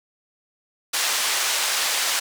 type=band-pass noise; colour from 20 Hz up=white; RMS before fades=-23 dBFS; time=0.93-2.2 s; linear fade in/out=10 ms; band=690 to 7300 Hz; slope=12 dB/octave; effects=none